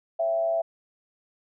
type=tone with frequency modulation; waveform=sine; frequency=664 Hz; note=E5; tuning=12 cents sharp; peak=-22 dBFS; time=0.19-0.62 s; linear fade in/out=10 ms; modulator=112 Hz; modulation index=0.43; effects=none